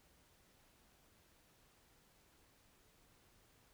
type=silence; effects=pink hiss -70 dBFS RMS until 3.73 s